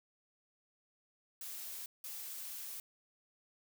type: noise bursts at uneven times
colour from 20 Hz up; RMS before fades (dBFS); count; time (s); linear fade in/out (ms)
blue; -45; 2; 1.41-1.86 / 2.04-2.8; 2
effects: none